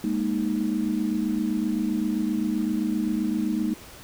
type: chord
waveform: sine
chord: Ab suspended second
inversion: none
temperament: equal with one note detuned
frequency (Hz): 205.4 / 233.1 / 311.1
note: Ab3 / Bb3 / Eb4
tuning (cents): -19 / 0 / 0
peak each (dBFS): -27 / -27 / -27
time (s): 0.04-3.74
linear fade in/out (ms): 2
effects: pink hiss -45 dBFS RMS until 4.03 s